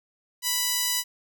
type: tone with high-pass filter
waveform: sawtooth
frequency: 987.8 Hz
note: B5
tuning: in tune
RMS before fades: -26 dBFS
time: 0.42-1.04 s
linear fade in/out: 50 ms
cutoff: 3800 Hz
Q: 0.6
effects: none